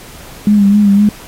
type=tone with vibrato; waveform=sine; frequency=203.7 Hz; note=G#3; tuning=33 cents flat; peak=-5 dBFS; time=0.47-1.09 s; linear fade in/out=2 ms; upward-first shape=sine; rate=3.9 Hz; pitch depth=47 cents each way; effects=pink hiss -35 dBFS RMS until 1.27 s + AAC 48 kbps